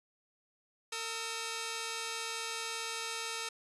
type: tone pair together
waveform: 5% pulse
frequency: 454.7 / 1286.1 Hz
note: A#4 / E6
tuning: -43 / -43 cents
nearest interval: octave + tritone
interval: 1800 cents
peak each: -27 dBFS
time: 0.92-3.49 s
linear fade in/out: 5 ms
effects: resampled to 22050 Hz